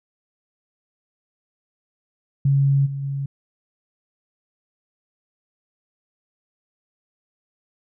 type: tone with level steps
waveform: sine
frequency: 138.59 Hz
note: C#3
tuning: in tune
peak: -14 / -25 / -23 dBFS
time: 2.45-3.26 s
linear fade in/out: 5 ms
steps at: 2.85 / 3.02 s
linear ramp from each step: 20 ms
effects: none